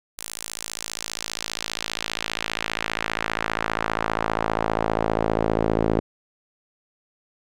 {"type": "tone with band-pass filter sweep", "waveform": "sawtooth", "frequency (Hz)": 55, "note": "A1", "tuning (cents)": 0, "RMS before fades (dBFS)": -26, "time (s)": [0.18, 6], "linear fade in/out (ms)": 5, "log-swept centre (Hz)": [10000, 400], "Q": 1.1, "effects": []}